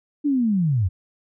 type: linear sweep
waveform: sine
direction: down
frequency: 300 to 82.41 Hz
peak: -17 dBFS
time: 0.24-0.89 s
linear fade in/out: 20 ms
effects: none